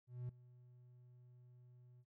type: tone with ADSR envelope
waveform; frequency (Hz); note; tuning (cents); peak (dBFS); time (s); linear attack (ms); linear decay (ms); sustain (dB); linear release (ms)
triangle; 123.47; B2; 0; -39; 0.07-2.05; 220; 5; -20; 52
effects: noise-tail reverb RT60 0.1 s tail -22 dB re dry